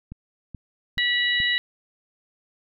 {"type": "click train", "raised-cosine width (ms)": 5, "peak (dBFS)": -24, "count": 4, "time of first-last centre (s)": [0.12, 1.402], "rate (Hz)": 2.34}
{"type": "harmonic tone", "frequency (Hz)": 973, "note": "B5", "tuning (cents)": -26, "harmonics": [2, 3, 4], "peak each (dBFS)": [-22, -27, -25], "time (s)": [0.98, 1.58], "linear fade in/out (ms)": 0}
{"effects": []}